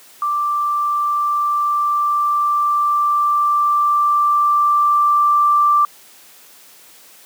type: tone with level ramp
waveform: sine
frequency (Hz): 1176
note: D6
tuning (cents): +2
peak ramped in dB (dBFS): -16 to -10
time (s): 0.22-5.85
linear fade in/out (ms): 2
effects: white hiss -45 dBFS RMS until 7.25 s + high-pass 200 Hz 12 dB/octave